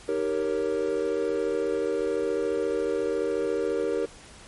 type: chord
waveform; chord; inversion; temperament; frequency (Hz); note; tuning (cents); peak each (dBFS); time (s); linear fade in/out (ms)
triangle; Eb dominant seventh; none; equal; 311.1 / 392 / 466.2 / 554.4; Eb4 / G4 / Bb4 / Db5; 0 / 0 / 0 / 0; -31 / -27 / -25 / -31; 0.08-4.06; 10
effects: pink hiss -48 dBFS RMS until 4.47 s + MP3 48 kbps